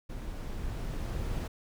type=noise with level ramp; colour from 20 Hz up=brown; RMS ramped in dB=-39 to -32 dBFS; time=0.09-1.48 s; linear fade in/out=10 ms; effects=none